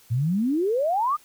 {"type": "exponential sweep", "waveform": "sine", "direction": "up", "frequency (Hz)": [109.3, 1261], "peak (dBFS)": -20, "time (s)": [0.1, 1.17], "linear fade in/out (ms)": 20, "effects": ["white hiss -55 dBFS RMS until 1.24 s"]}